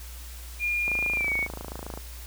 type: tone with pitch glide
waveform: sine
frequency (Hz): 2417 to 2229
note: D7 to C#7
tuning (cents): +49 to +9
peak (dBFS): -24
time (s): 0.59-1.48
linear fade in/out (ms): 50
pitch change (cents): -140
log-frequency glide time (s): 1.14-1.34
type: click train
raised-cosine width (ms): 1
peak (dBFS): -22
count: 31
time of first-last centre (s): 0.88-1.975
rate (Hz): 27.4
effects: added 60 Hz sine -39 dBFS peak until 2.26 s + white hiss -46 dBFS RMS until 2.26 s